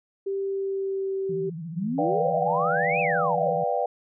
sine tone with pitch glide, 392 to 386.4 Hz, G4 to G4, 0 to -25 cents, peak -25 dBFS, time 0.26-1.5 s, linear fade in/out 10 ms, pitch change -25 cents, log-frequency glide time 0.39-1.16 s
sine tone with vibrato, 164.81 Hz, E3, in tune, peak -32 dBFS, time 1.29-3.64 s, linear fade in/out 5 ms, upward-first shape sine, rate 14 Hz, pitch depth 110 cents each way
sine exponential two-way sweep, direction up then down, 164.81 to 2629 to 441.1 Hz, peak -25 dBFS, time 1.74-3.54 s, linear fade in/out 50 ms, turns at 3 s
sine chord, G dominant seventh, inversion first, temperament just, 490 / 588 / 705.6 / 784 Hz, B4 / D5 / F5 / G5, -14 / +2 / +18 / 0 cents, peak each -28 dBFS, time 1.98-3.86 s, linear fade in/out 5 ms
effects none

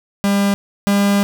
45% pulse tone pair in turn, 200 / 201 Hz, G3 / G3, +35 / +44 cents, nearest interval unison, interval 9 cents, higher second, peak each -13 / -12 dBFS, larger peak second, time 0.24-0.54 / 0.87-1.23 s, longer second, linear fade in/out 0 ms, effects none

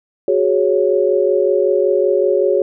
sine chord, F# suspended second, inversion none, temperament equal, 370 / 415.3 / 554.4 Hz, F#4 / G#4 / C#5, 0 / 0 / 0 cents, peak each -16 dBFS, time 0.28-2.62 s, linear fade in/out 2 ms, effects none

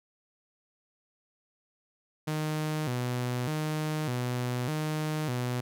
sawtooth tone with vibrato, 138.2 Hz, C#3, 5 cents flat, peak -25 dBFS, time 2.27-5.61 s, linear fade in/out 10 ms, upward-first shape square, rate 0.83 Hz, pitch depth 190 cents each way, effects none

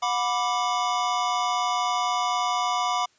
square chord, B minor, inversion second, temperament equal with one note detuned, 725.6 / 987.8 / 1174.7 Hz, F#5 / B5 / D6, -34 / 0 / 0 cents, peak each -28 dBFS, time 0.02-3.06 s, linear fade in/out 10 ms, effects white hiss -62 dBFS RMS until 3.18 s + resampled to 16000 Hz

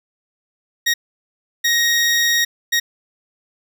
20% pulse tone bursts at uneven times, 1877 Hz, A#6, 11 cents sharp, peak -9 dBFS, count 3, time 0.86-0.94 / 1.64-2.45 / 2.72-2.8 s, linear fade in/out 10 ms, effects none

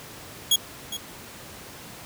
sawtooth tone with echo, 3322 Hz, G#7, in tune, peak -13 dBFS, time 0.51-0.56 s, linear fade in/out 5 ms, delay 410 ms, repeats 1, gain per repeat -13 dB, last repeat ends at 0.97 s, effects pink hiss -42 dBFS RMS until 2.05 s + high-pass 80 Hz 12 dB/octave

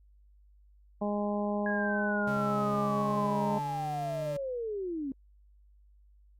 harmonic tone, 206.2 Hz, G#3, 12 cents flat, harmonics 1 / 2 / 3 / 4 / 5, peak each -31 / -37 / -34 / -38 / -42 dBFS, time 1.01-3.59 s, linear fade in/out 10 ms
sine linear sweep, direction down, 1661.2 to 260 Hz, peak -32 dBFS, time 1.66-5.12 s, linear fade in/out 2 ms
40% pulse tone with pitch glide, 137 to 148.54 Hz, C#3 to D3, -20 to +20 cents, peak -36 dBFS, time 2.27-4.37 s, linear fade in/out 5 ms, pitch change +140 cents, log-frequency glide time 2.66-3.89 s
effects added 50 Hz sine -57 dBFS peak until 6.39 s + Opus 48 kbps

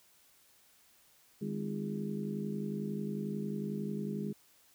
harmonic tone with a mistuned harmonic, 51.1 Hz, G#1, 27 cents flat, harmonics 3 / 4 / 5 / 6 / 7 / 8, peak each -41 / -36 / -49 / -50 / -46 / -43 dBFS, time 1.41-4.33 s, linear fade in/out 10 ms, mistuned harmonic 7, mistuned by -71 cents, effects white hiss -65 dBFS RMS until 4.74 s

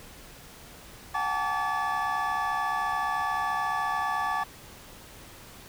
triangle tone cluster, 738 / 807 / 881 / 1149 / 1728 Hz, F#5 / G#5 / A5 / D6 / A6, -5 / -50 / +2 / -38 / -32 cents, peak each -33 / -32 / -31 / -28 / -32 dBFS, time 1.14-4.44 s, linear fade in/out 10 ms, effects pink hiss -48 dBFS RMS until 5.68 s

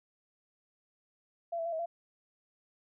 sine tone with pitch steps, 680 / 661 / 680 / 641 / 681 Hz, F5 / E5 / F5 / E5 / F5, -46 / +5 / -46 / -49 / -44 cents, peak -32 dBFS, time 1.52-1.86 s, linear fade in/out 10 ms, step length 68 ms, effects none

